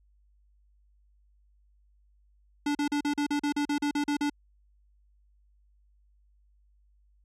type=tone bursts; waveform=square; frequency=290.7 Hz; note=D4; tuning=18 cents flat; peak=-26 dBFS; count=13; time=2.66-4.298 s; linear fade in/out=5 ms; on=90 ms; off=39 ms; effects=added 50 Hz sine -61 dBFS peak until 7.24 s + low-pass 8000 Hz 12 dB/octave